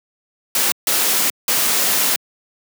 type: noise bursts at uneven times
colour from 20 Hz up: white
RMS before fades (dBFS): -17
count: 3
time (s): 0.55-0.72 / 0.87-1.3 / 1.48-2.16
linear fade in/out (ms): 2
effects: high-pass 200 Hz 12 dB/octave